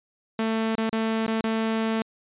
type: tone with dropouts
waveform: sawtooth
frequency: 222.7 Hz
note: A3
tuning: 21 cents sharp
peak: -19 dBFS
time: 0.39-2.02 s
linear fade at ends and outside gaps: 2 ms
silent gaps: 0.753-0.781 / 0.895-0.928 / 1.265-1.279 / 1.41-1.44 s
effects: resampled to 8000 Hz